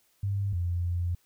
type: tone pair in turn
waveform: sine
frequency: 99.4 / 87.39 Hz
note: G2 / F2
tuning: +25 / +2 cents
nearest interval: major second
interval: 223 cents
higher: first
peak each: -26 dBFS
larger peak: neither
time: 0.23-0.53 / 0.53-1.15 s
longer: second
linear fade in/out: 5 ms
effects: white hiss -68 dBFS RMS until 1.25 s